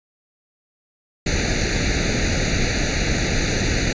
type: noise with comb filter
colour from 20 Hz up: pink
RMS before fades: -20 dBFS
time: 1.26-3.93 s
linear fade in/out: 5 ms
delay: 0.47 ms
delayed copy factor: +0.95
effects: resampled to 16000 Hz